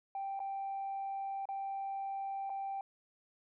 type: tone with dropouts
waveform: sine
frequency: 784 Hz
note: G5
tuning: in tune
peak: -35 dBFS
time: 0.15-2.81 s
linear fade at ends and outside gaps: 2 ms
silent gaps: 0.393-0.401 / 1.455-1.488 / 2.496-2.5 s
effects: tanh soft clip ceiling -33 dBFS